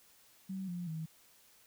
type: tone with pitch steps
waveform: sine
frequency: 190.7 / 176.1 / 159.7 Hz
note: G3 / F3 / D#3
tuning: -47 / +15 / +45 cents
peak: -37 dBFS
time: 0.49-1.06 s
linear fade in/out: 10 ms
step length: 190 ms
effects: white hiss -64 dBFS RMS until 1.66 s